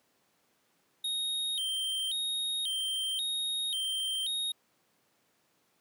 square tone with vibrato, 3428 Hz, A7, 46 cents flat, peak -31 dBFS, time 1.04-4.52 s, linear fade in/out 5 ms, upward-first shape square, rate 0.93 Hz, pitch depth 150 cents each way, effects pink hiss -71 dBFS RMS until 5.8 s + high-pass 200 Hz 12 dB/octave

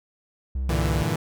triangle tone, 65.4 Hz, C2, in tune, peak -22 dBFS, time 0.55-1.03 s, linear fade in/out 5 ms
sawtooth chord, E half-diminished seventh, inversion first, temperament equal, 98 / 116.54 / 146.83 / 164.81 Hz, G2 / Bb2 / D3 / E3, 0 / 0 / 0 / 0 cents, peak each -26 / -25 / -24 / -23 dBFS, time 0.69-1.16 s, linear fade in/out 5 ms
effects none

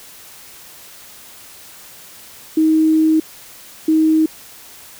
sine tone bursts at uneven times, 315.6 Hz, D#4, 25 cents sharp, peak -10 dBFS, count 2, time 2.57-3.2 / 3.88-4.26 s, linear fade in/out 5 ms, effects white hiss -40 dBFS RMS until 4.99 s

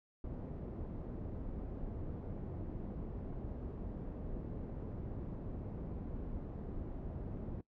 pink low-pass noise, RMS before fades -43 dBFS, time 0.24-7.61 s, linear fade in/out 2 ms, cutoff 400 Hz, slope 12 dB/octave, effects noise-tail reverb RT60 0.1 s tail -20 dB re dry

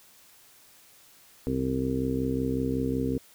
harmonic tone, 65.41 Hz, C2, in tune, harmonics 1 / 2 / 3 / 4 / 5 / 6 / 7, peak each -36 / -33 / -39 / -28 / -39 / -35 / -33 dBFS, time 1.47-3.18 s, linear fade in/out 0 ms, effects white hiss -56 dBFS RMS until 3.34 s

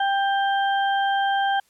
harmonic tone, 790 Hz, G5, 13 cents sharp, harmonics 1 / 2 / 4, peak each -20 / -26 / -32 dBFS, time 0-1.6 s, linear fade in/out 5 ms, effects white hiss -63 dBFS RMS until 1.69 s + low-pass 12000 Hz 12 dB/octave

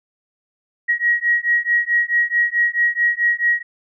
sine beating tone pair, 1897 / 1901.6 Hz, A#6 / A#6, +30 / +34 cents, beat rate 4.6 Hz, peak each -18 dBFS, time 0.88-3.63 s, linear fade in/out 20 ms, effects none

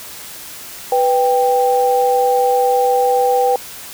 sine tone pair together, 494.8 / 788 Hz, B4 / G5, +3 / +9 cents, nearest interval minor sixth, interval 806 cents, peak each -14 / -14 dBFS, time 0.92-3.56 s, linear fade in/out 2 ms, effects white hiss -33 dBFS RMS until 3.93 s

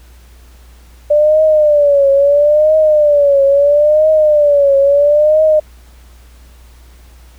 sine tone with vibrato, 587.3 Hz, D5, in tune, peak -6 dBFS, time 1.1-5.6 s, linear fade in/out 10 ms, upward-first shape triangle, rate 0.75 Hz, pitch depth 120 cents each way, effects added 60 Hz sine -38 dBFS peak until 7.38 s + pink hiss -48 dBFS RMS until 7.38 s

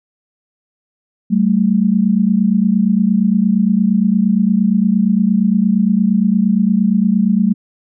sine tone pair together, 191.36 / 220 Hz, G3 / A3, -41 / 0 cents, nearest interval major second, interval 241 cents, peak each -13 dBFS, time 1.3-7.54 s, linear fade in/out 20 ms, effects none

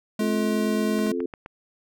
square tone, 212.7 Hz, G#3, 42 cents sharp, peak -24 dBFS, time 0.19-1.12 s, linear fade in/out 5 ms
sine chord, F major, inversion second, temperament just, 261.9 / 349.2 / 436.5 Hz, C4 / F4 / A4, +2 / 0 / -14 cents, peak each -29 dBFS, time 0.2-1.26 s, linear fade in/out 5 ms
clicks, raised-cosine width 0.5 ms, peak -23 dBFS, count 5, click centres 0.99 / 1.067 / 1.204 / 1.338 / 1.461 s
effects none

